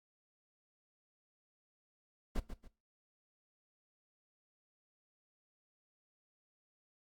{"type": "noise with echo", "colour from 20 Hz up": "brown", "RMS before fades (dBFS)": -33, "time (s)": [2.35, 2.4], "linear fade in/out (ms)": 10, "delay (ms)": 140, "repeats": 2, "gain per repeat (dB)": -10, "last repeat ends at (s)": 2.68, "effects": ["noise-tail reverb RT60 0.3 s tail -18 dB re dry", "AAC 64 kbps"]}